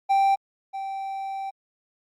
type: tone pair in turn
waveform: triangle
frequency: 784 / 779 Hz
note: G5 / G5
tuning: 0 / -11 cents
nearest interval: unison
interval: 11 cents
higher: first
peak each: -15 / -27 dBFS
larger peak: first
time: 0.09-0.36 / 0.73-1.51 s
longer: second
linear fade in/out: 20 ms
effects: Opus 48 kbps